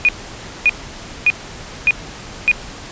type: tone bursts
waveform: sine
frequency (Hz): 2460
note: D#7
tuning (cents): -20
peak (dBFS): -8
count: 5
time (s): 0.05-2.515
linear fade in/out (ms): 0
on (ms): 37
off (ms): 570
effects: pink hiss -33 dBFS RMS until 2.91 s + resampled to 16000 Hz